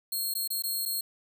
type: tone with dropouts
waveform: 5% pulse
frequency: 4250 Hz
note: C8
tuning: 26 cents sharp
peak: -22 dBFS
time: 0.12-1.01 s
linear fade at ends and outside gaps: 5 ms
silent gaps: 0.34-0.351 / 0.477-0.503 / 0.623-0.637 / 0.854-0.858 s
effects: 10-bit